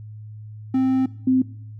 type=tone pair in turn; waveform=triangle / sine; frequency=261.6 / 258.7 Hz; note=C4 / C4; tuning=0 / -19 cents; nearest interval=unison; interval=19 cents; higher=first; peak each=-14 dBFS; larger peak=neither; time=0.74-1.06 / 1.27-1.42 s; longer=first; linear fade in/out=5 ms; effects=noise-tail reverb RT60 0.6 s tail -19 dB re dry + added 107 Hz sine -35 dBFS peak until 1.79 s